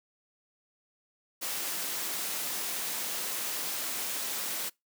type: noise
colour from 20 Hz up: white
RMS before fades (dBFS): -34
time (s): 1.41-4.7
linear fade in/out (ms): 20
effects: noise-tail reverb RT60 0.2 s tail -25 dB re dry + high-pass 200 Hz 12 dB/octave